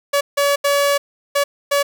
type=tone bursts at uneven times; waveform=sawtooth; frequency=568 Hz; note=C#5; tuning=42 cents sharp; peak=-10 dBFS; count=5; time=0.13-0.21 / 0.37-0.56 / 0.64-0.98 / 1.35-1.44 / 1.71-1.83 s; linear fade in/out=10 ms; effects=none